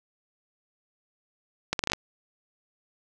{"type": "accelerating click train", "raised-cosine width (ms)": 0.2, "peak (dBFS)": -8, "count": 7, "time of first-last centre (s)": [1.73, 1.934], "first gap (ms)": 62, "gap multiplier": 0.75, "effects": []}